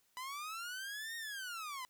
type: linear two-way sweep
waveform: sawtooth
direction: up then down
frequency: 990 to 1864.7 to 990 Hz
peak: -38 dBFS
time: 0.17-1.85 s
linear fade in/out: 0 ms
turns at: 1.16 s
effects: white hiss -74 dBFS RMS until 1.89 s